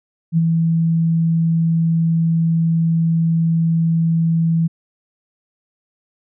sine tone with ADSR envelope, 164.6 Hz, E3, 2 cents flat, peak -10 dBFS, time 0.32-4.68 s, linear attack 53 ms, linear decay 29 ms, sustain -3 dB, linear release 17 ms, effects none

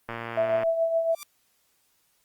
click train, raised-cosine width 0.5 ms, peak -18 dBFS, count 64, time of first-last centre 0.09-0.633 s, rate 116 Hz
sine tone with tremolo, 659.3 Hz, E5, in tune, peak -19 dBFS, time 0.37-1.15 s, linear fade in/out 5 ms, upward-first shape triangle, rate 7.1 Hz, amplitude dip 60%
5% pulse tone with exponential growth, 1174.7 Hz, D6, in tune, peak -23 dBFS, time 1.08-1.23 s, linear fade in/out 0 ms, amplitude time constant 32 ms
effects white hiss -68 dBFS RMS until 2.24 s + Opus 32 kbps

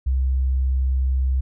sine tone, 65.3 Hz, C2, 3 cents flat, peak -17 dBFS, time 0.06-1.41 s, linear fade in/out 10 ms, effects none

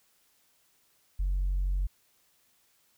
sine tone, 46.25 Hz, F#1, in tune, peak -24 dBFS, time 1.19-1.87 s, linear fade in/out 10 ms, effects tanh soft clip ceiling -23 dBFS + white hiss -68 dBFS RMS until 2.97 s

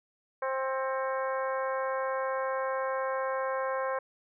harmonic tone with a mistuned harmonic, 264.4 Hz, C4, 18 cents sharp, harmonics 2 / 3 / 4 / 5 / 6 / 7 / 8, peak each -31 / -39 / -34 / -42 / -40 / -45 / -49 dBFS, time 0.42-3.99 s, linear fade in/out 5 ms, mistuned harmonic 8, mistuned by +81 cents, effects none

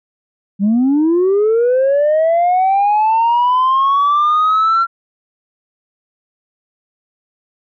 sine linear sweep, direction up, 190.3 to 1372 Hz, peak -8 dBFS, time 0.59-4.87 s, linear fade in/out 50 ms, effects tanh soft clip ceiling -8 dBFS

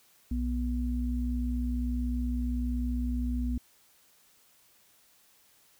sine tone pair together, 60.7 / 245.1 Hz, B1 / B3, -29 / -13 cents, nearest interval 2 octaves, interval 2416 cents, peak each -29 / -32 dBFS, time 0.31-3.58 s, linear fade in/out 5 ms, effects white hiss -63 dBFS RMS until 5.79 s

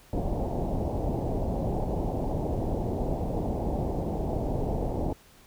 pink low-pass noise, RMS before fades -29 dBFS, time 0.13-5.13 s, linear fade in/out 2 ms, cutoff 830 Hz, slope 48 dB/octave, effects pink hiss -56 dBFS RMS until 5.46 s

